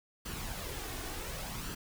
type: noise with flanger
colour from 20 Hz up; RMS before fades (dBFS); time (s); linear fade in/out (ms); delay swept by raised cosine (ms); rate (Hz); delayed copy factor
pink; -40; 0.25-1.75; 10; 0.66 to 2.76; 0.68; +0.5
effects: none